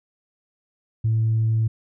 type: tone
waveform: sine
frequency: 111.5 Hz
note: A2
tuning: 23 cents sharp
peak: -16 dBFS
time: 1.04-1.68 s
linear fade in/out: 10 ms
effects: tanh soft clip ceiling -14 dBFS